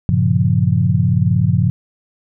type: chord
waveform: sine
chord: G half-diminished seventh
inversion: none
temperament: equal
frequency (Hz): 98 / 116.54 / 138.59 / 174.61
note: G2 / Bb2 / Db3 / F3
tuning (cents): 0 / 0 / 0 / 0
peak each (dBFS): -17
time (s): 0.09-1.7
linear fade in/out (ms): 0
effects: none